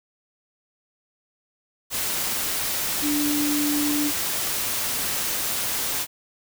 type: tone in noise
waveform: sine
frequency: 293.7 Hz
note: D4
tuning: in tune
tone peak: -22 dBFS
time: 3.01-4.12 s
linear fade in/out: 50 ms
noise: white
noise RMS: -26 dBFS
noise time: 1.9-6.07 s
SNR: +1 dB
effects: none